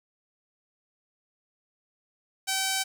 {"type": "tone", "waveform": "5% pulse", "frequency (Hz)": 769, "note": "G5", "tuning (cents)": -33, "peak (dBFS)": -14, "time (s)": [2.47, 2.84], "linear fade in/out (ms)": 20, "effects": []}